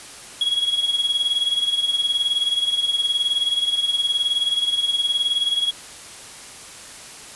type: tone with tremolo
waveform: triangle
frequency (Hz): 3322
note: G#7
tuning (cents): 0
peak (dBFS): -14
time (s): 0.41-5.71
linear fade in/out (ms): 2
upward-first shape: sine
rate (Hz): 19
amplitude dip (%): 70
effects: white hiss -39 dBFS RMS until 7.35 s + resampled to 24000 Hz